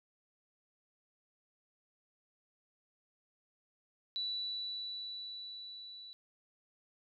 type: tone with level ramp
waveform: sine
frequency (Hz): 3952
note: B7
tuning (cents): 0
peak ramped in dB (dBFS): -34 to -48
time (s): 4.16-6.13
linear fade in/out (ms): 0
effects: none